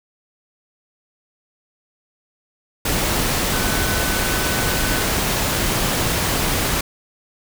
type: tone in noise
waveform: sine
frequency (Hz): 1506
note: F#6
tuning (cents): +30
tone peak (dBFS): -28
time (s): 3.53-5.03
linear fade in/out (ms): 5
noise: pink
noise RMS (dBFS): -20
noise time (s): 2.85-6.81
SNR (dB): -11
effects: none